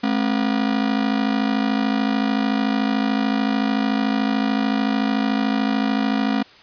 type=ring-modulated tone; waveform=45% pulse; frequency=240.9 Hz; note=B3; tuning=43 cents flat; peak=-15 dBFS; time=0.03-6.43 s; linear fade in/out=10 ms; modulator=26.8 Hz; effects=white hiss -47 dBFS RMS until 6.62 s + resampled to 11025 Hz